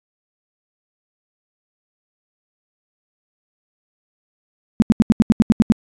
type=tone bursts; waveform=sine; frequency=220 Hz; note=A3; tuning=in tune; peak=-7 dBFS; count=10; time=4.8-5.721 s; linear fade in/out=0 ms; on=21 ms; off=79 ms; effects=resampled to 22050 Hz